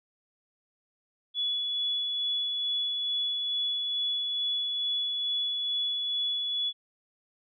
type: tone with tremolo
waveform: sine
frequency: 3409 Hz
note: G#7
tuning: 45 cents sharp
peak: -26 dBFS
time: 1.34-6.73 s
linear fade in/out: 50 ms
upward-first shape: sine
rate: 2.3 Hz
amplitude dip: 25%
effects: none